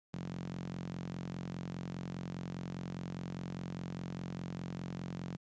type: tone with high-pass filter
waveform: sawtooth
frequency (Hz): 44.93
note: F1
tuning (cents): +50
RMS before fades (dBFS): -42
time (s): 0.13-5.37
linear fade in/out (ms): 10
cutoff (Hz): 160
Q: 4
effects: resampled to 16000 Hz + 12-bit